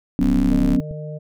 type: chord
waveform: sine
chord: F# suspended fourth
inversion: none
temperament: equal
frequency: 185 / 246.9 / 277.2 Hz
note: F#3 / B3 / C#4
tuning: 0 / 0 / 0 cents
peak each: -21 / -19 / -19 dBFS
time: 0.19-0.8 s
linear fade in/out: 0 ms
type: tone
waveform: square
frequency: 34.65 Hz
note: C#1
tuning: in tune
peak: -22 dBFS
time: 0.2-0.77 s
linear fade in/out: 20 ms
type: harmonic tone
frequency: 152.2 Hz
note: D#3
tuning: 38 cents flat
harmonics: 1 / 3 / 4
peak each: -29 / -37 / -35 dBFS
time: 0.5-1.19 s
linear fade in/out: 20 ms
type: click train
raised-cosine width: 5 ms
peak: -20 dBFS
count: 4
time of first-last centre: 0.59-0.911 s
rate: 9.35 Hz
effects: none